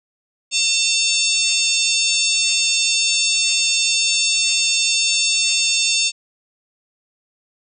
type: harmonic tone with a mistuned harmonic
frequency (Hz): 899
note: A5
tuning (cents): +37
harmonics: 3 / 4 / 5 / 6 / 7 / 8 / 9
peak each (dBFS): -21 / -22 / -23 / -24 / -24 / -25 / -26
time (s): 0.51-6.12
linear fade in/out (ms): 50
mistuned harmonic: 7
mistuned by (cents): +56
effects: none